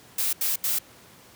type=noise bursts; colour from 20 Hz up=blue; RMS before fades=-25 dBFS; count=3; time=0.18-0.788 s; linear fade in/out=5 ms; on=150 ms; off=79 ms; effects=pink hiss -51 dBFS RMS until 1.35 s + high-pass 100 Hz 12 dB/octave